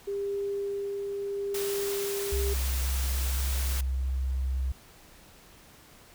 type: tone with tremolo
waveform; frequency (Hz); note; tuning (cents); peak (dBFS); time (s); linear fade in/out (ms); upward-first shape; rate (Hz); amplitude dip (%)
sine; 400; G4; +35; -28; 0.07-2.54; 10; sine; 0.76; 25
type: noise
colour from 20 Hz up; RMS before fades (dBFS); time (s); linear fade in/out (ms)
white; -36; 1.54-3.81; 5
type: tone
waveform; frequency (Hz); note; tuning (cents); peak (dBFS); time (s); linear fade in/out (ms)
sine; 65.41; C2; 0; -26; 2.32-4.72; 5
effects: pink hiss -54 dBFS RMS until 6.14 s